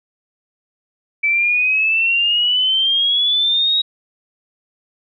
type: exponential sweep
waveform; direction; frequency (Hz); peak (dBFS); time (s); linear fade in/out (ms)
sine; up; 2306 to 3820; -13; 1.23-3.82; 10
effects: none